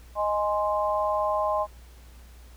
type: chord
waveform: sine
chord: Ab major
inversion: second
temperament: equal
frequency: 622.3 / 830.6 / 1046.5 Hz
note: Eb5 / Ab5 / C6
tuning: 0 / 0 / 0 cents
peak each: -26 / -29 / -27 dBFS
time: 0.15-1.67 s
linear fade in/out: 50 ms
effects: added 60 Hz sine -46 dBFS peak until 2.56 s + pink hiss -56 dBFS RMS until 2.56 s